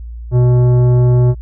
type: tone with tanh clipping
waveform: sine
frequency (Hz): 123.47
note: B2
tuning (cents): 0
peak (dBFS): -9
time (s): 0.31-1.35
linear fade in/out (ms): 50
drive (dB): 12
effects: added 58 Hz sine -25 dBFS peak until 1.41 s